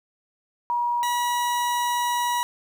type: tone pair in turn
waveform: sine / 40% pulse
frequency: 958 / 966.9 Hz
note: A#5 / B5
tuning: +47 / -37 cents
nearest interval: unison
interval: 16 cents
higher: second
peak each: -21 dBFS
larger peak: neither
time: 0.7-1.03 / 1.03-2.43 s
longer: second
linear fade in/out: 0 ms
effects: 10-bit